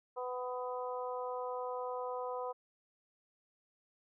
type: harmonic tone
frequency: 250.2 Hz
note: B3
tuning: 23 cents sharp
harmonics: 2 / 3 / 4 / 5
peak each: -39 / -44 / -42 / -48 dBFS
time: 0.16-2.53 s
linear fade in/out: 20 ms
effects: none